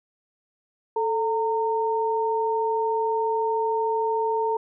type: tone pair together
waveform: sine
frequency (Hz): 440 / 916.8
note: A4 / A#5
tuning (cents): 0 / -29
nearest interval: octave + minor second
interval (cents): 1271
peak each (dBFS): -24 / -24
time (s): 0.96-4.57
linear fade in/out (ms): 5
effects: none